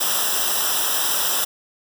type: noise with comb filter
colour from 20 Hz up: white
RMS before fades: -21 dBFS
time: 0-1.45 s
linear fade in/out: 10 ms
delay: 0.45 ms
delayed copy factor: -0.9
effects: none